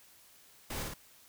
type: noise with echo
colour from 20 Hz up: pink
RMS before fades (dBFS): -39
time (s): 0.7-0.83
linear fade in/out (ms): 5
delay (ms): 55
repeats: 2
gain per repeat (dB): -2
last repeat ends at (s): 0.94
effects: white hiss -60 dBFS RMS until 1.28 s